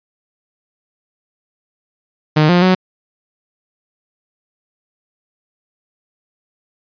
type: tone with pitch steps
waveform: sawtooth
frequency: 153.4 / 176.9 / 185.1 Hz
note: D#3 / F3 / F#3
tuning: -24 / +23 / +1 cents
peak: -5 dBFS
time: 2.36-2.75 s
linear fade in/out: 10 ms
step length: 130 ms
effects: resampled to 11025 Hz

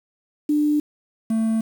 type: tone pair in turn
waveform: sine / triangle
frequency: 297.6 / 222.9 Hz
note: D4 / A3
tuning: +23 / +23 cents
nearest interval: perfect fourth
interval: 500 cents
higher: first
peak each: -16 / -16 dBFS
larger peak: neither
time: 0.49-0.8 / 1.3-1.61 s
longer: neither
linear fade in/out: 5 ms
effects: 7-bit

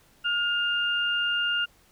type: tone pair together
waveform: sine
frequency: 1424 / 2808 Hz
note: F6 / F7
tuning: +33 / +9 cents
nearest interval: octave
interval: 1176 cents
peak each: -26 dBFS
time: 0.24-1.66 s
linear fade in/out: 20 ms
effects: pink hiss -60 dBFS RMS until 1.91 s

